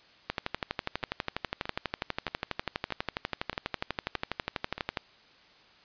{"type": "two click trains", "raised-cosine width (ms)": 0.3, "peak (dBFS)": [-13, -20], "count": [58, 7], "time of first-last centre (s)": [[0.3, 4.972], [1.03, 4.78]], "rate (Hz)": [12.2, 1.6], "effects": ["white hiss -58 dBFS RMS until 5.84 s", "resampled to 11025 Hz"]}